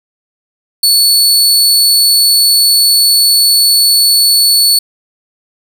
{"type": "tone", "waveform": "sawtooth", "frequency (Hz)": 4435, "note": "C#8", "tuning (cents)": 0, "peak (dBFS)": -3, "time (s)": [0.83, 4.79], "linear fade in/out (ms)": 5, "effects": []}